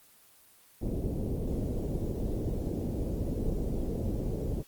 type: low-pass noise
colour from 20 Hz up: pink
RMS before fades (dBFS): -32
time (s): 0.81-4.63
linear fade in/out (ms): 20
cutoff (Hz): 490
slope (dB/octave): 24
effects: white hiss -59 dBFS RMS until 4.67 s + Opus 24 kbps